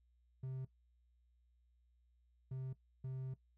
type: tone bursts at uneven times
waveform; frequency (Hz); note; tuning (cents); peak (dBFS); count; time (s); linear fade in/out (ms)
triangle; 130.9; C3; +1; -39; 3; 0.43-0.65 / 2.51-2.73 / 3.04-3.34; 5
effects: noise-tail reverb RT60 0.1 s tail -17 dB re dry + added 60 Hz sine -70 dBFS peak until 3.57 s